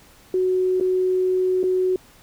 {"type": "tone with dropouts", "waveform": "sine", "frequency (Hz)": 370, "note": "F#4", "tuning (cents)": 0, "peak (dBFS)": -17, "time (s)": [0.34, 1.96], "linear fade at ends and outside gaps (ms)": 2, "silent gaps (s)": [[0.8, 0.809], [1.631, 1.638]], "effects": ["pink hiss -51 dBFS RMS until 2.22 s"]}